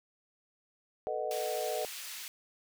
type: chord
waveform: sine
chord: B dominant seventh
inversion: third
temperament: equal with one note detuned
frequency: 440 / 493.9 / 616.5 / 740 Hz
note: A4 / B4 / D#5 / F#5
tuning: 0 / 0 / -16 / 0 cents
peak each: -38 / -38 / -36 / -38 dBFS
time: 1.07-1.85 s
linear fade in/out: 0 ms
type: high-pass noise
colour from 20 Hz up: pink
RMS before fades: -43 dBFS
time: 1.31-2.28 s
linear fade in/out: 0 ms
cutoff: 2300 Hz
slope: 12 dB/octave
effects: none